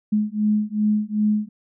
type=beating tone pair; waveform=sine; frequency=210.2 / 212.8 Hz; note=G#3 / G#3; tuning=+21 / +42 cents; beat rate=2.6 Hz; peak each=-21 dBFS; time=0.12-1.49 s; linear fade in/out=10 ms; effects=none